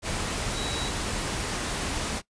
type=tone in noise; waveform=sine; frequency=3887 Hz; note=B7; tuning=28 cents flat; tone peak=-34 dBFS; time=0.53-0.92 s; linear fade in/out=50 ms; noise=pink; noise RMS=-30 dBFS; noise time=0.02-2.22 s; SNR=-7 dB; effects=noise-tail reverb RT60 0.1 s tail -19 dB re dry + resampled to 22050 Hz